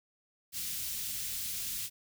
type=band-stop noise; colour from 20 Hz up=white; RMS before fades=-37 dBFS; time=0.52-1.9 s; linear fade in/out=50 ms; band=160 to 2900 Hz; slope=12 dB/octave; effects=none